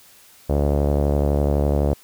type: tone with low-pass filter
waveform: sawtooth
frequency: 71.9 Hz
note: D2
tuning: 36 cents flat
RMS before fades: -19 dBFS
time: 0.49-1.94 s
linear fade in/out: 10 ms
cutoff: 580 Hz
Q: 2.7
effects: white hiss -50 dBFS RMS until 2.03 s